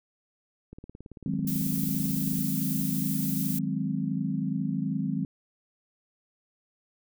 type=click train; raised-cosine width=3 ms; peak=-30 dBFS; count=31; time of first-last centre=0.73-2.387 s; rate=18.1 Hz
type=chord; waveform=sine; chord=Ab dominant seventh; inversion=second; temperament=equal; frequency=155.56 / 185 / 207.7 / 261.6 Hz; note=Eb3 / Gb3 / Ab3 / C4; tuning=0 / 0 / 0 / 0 cents; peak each=-32 dBFS; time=1.26-5.25 s; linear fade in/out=2 ms
type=noise; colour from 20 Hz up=violet; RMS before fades=-34 dBFS; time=1.47-3.59 s; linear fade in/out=5 ms
effects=none